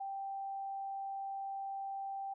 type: tone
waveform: sine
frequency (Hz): 784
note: G5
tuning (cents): 0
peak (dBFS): -38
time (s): 0-2.34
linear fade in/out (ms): 10
effects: none